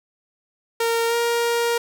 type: tone with pitch glide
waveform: sawtooth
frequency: 461.4 to 470 Hz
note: A#4 to A#4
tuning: -18 to +14 cents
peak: -15 dBFS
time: 0.8-1.78 s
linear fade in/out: 5 ms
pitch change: +32 cents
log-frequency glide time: 1.07-1.15 s
effects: none